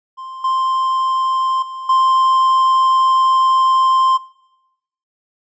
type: tone with level steps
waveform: triangle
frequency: 1048 Hz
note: C6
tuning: 2 cents sharp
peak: -26 / -12 / -23 / -8 dBFS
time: 0.17-4.18 s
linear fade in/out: 20 ms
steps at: 0.44 / 1.62 / 1.89 s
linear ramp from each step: 5 ms
effects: noise-tail reverb RT60 0.9 s tail -21 dB re dry + resampled to 16000 Hz